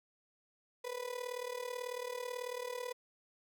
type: tone with amplitude modulation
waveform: 35% pulse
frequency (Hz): 493.9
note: B4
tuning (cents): 0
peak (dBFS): -34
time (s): 0.84-2.93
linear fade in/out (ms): 10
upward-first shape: sine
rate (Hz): 38.2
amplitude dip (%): 80
effects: none